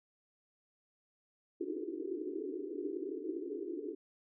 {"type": "band-pass noise", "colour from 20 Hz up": "pink", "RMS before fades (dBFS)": -40, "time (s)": [1.6, 3.95], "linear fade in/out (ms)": 10, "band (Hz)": [290, 430], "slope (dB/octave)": 96, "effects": []}